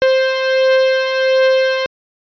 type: beating tone pair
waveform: 45% pulse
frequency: 523.3 / 524.7 Hz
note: C5 / C5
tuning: 0 / +5 cents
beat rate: 1.4 Hz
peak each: -19 / -12 dBFS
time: 0.02-1.86 s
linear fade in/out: 0 ms
effects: resampled to 11025 Hz

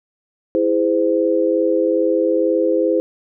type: chord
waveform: sine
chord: E augmented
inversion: none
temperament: just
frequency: 329.6 / 412 / 515 Hz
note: E4 / G#4 / B#4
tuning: 0 / -14 / -28 cents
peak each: -18 / -20 / -17 dBFS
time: 0.55-3 s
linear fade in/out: 0 ms
effects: none

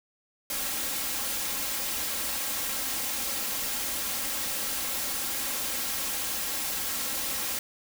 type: noise with comb filter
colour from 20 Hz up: white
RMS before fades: -31 dBFS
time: 0.5-7.59 s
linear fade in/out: 2 ms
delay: 3.7 ms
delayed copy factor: +0.55
effects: none

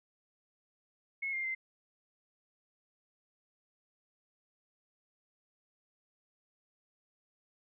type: tone with pitch steps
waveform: sine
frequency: 2181 / 2112 / 2078 Hz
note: C#7 / C7 / C7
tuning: -29 / +16 / -12 cents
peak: -33 dBFS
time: 1.22-1.55 s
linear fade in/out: 10 ms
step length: 110 ms
effects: none

